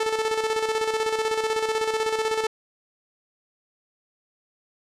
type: tone with tremolo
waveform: sawtooth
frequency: 440 Hz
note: A4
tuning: in tune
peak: -17 dBFS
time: 0-2.47 s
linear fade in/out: 5 ms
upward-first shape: square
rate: 16 Hz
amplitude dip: 50%
effects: low-pass 8000 Hz 12 dB/octave